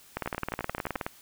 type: two click trains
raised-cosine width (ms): 0.5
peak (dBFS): -15 / -17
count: 18 / 9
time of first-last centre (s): 0.17-1.065 / 0.26-0.956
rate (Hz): 19 / 11.5
effects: white hiss -55 dBFS RMS until 1.21 s